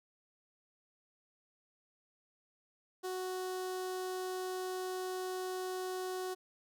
sawtooth tone with notch filter, 370 Hz, F#4, in tune, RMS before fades -39 dBFS, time 3.03-6.35 s, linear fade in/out 20 ms, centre 2300 Hz, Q 1.4, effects none

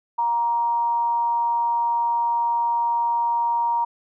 sine tone with amplitude modulation, 940 Hz, A#5, 14 cents sharp, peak -17 dBFS, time 0.18-3.85 s, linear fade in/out 10 ms, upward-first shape sine, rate 222 Hz, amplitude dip 35%, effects none

